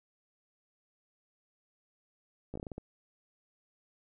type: slowing click train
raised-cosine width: 2 ms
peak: -27 dBFS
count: 8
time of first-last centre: 2.54-2.78 s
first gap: 15 ms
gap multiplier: 1.27
effects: none